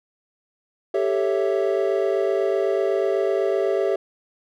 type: chord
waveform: triangle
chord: A dominant seventh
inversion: third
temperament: equal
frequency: 392 / 440 / 554.4 / 659.3 Hz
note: G4 / A4 / C#5 / E5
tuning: 0 / 0 / 0 / 0 cents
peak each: -20 / -24 / -24 / -24 dBFS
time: 0.94-3.96 s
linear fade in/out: 5 ms
effects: none